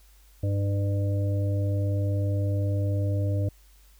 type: harmonic tone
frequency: 100 Hz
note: G2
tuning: 35 cents sharp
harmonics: 1 / 3 / 5 / 6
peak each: -23 / -35 / -38 / -37 dBFS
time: 0.43-3.49 s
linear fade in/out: 5 ms
effects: added 50 Hz sine -53 dBFS peak until 3.99 s + white hiss -61 dBFS RMS until 3.99 s